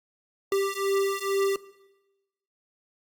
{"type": "beating tone pair", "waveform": "square", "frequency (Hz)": [392, 394.2], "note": ["G4", "G4"], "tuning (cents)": [0, 10], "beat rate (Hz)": 2.2, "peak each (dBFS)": -28, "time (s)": [0.52, 1.56], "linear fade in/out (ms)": 2, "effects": ["noise-tail reverb RT60 1.0 s tail -18 dB re dry", "Opus 48 kbps"]}